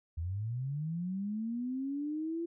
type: linear sweep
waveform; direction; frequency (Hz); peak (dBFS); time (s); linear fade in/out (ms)
sine; up; 77.78 to 341.3; -33; 0.17-2.46; 10
effects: none